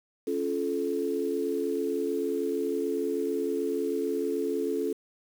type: chord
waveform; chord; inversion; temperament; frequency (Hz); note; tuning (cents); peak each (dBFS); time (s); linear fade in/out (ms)
sine; Db augmented; none; just; 277.2 / 346.5 / 433.1; Db4 / F4 / A4; 0 / -14 / -27; -32 / -32 / -29; 0.27-4.93; 5
effects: 8-bit